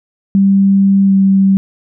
sine tone with pitch glide, 196 to 193.86 Hz, G3 to G3, 0 to -19 cents, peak -6 dBFS, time 0.35-1.57 s, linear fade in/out 0 ms, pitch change -19 cents, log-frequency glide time 1.06-1.12 s, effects none

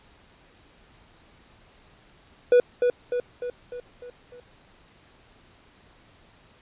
triangle tone with echo, 489.7 Hz, B4, 15 cents flat, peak -11 dBFS, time 2.52-2.6 s, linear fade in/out 2 ms, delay 300 ms, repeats 6, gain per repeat -5 dB, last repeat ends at 4.4 s, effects pink hiss -56 dBFS RMS until 6.61 s + resampled to 8000 Hz

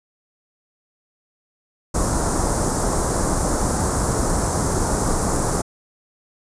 pink band-stop noise, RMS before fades -20 dBFS, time 1.94-5.62 s, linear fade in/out 10 ms, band 1300 to 6400 Hz, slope 24 dB/octave, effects resampled to 22050 Hz

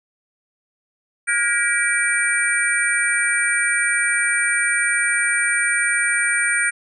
sine tone cluster, 1430 / 1637 / 1916 / 2329 / 8790 Hz, F6 / G#6 / A#6 / D7 / C#9, +41 / -25 / +47 / -15 / -16 cents, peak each -23 dBFS, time 1.27-6.71 s, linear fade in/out 20 ms, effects none

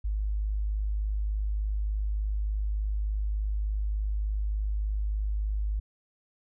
sine tone, 51.7 Hz, G#1, 7 cents flat, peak -26 dBFS, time 0.04-5.8 s, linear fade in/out 10 ms, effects none

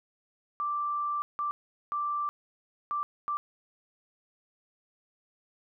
sine tone bursts at uneven times, 1174.7 Hz, D6, in tune, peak -28 dBFS, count 5, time 0.6-1.22 / 1.39-1.51 / 1.92-2.29 / 2.91-3.03 / 3.28-3.37 s, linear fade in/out 0 ms, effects none

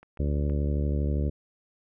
clicks, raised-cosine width 0.5 ms, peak -35 dBFS, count 3, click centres 0.03 / 0.173 / 0.498 s
harmonic tone, 72.5 Hz, D2, 22 cents flat, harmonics 1 / 2 / 3 / 4 / 5 / 6 / 7 / 8, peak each -25 / -31 / -35 / -37 / -39 / -41 / -42 / -43 dBFS, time 0.19-1.3 s, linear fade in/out 10 ms
effects none

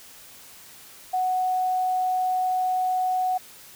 sine tone, 740 Hz, F#5, in tune, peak -21 dBFS, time 1.13-3.38 s, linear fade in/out 10 ms, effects white hiss -47 dBFS RMS until 3.75 s

